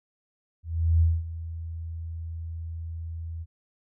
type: tone with ADSR envelope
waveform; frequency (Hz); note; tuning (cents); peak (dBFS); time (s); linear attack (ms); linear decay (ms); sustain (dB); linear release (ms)
sine; 82.41; E2; 0; -16; 0.63-3.46; 380; 220; -16; 42
effects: none